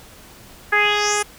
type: tone with low-pass filter sweep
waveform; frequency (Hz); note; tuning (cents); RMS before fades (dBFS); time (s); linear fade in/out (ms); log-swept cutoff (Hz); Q
10% pulse; 415.3; G#4; 0; -18; 0.72-1.23; 10; 1700 to 10000; 4.1
effects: pink hiss -44 dBFS RMS until 1.38 s